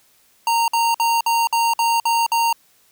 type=tone bursts; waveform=square; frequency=925 Hz; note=A#5; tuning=14 cents flat; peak=-16 dBFS; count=8; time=0.47-2.528 s; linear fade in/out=2 ms; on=210 ms; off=54 ms; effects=white hiss -57 dBFS RMS until 2.91 s